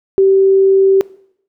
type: tone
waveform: sine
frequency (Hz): 387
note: G4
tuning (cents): -22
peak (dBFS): -6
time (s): 0.18-1.01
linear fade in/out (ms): 0
effects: noise-tail reverb RT60 0.7 s tail -21 dB re dry